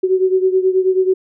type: beating tone pair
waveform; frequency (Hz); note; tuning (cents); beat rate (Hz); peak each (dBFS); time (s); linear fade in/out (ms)
sine; 372.9 / 382.2; F#4 / G4; +14 / -44; 9.3; -13 / -17; 0.03-1.14; 10
effects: none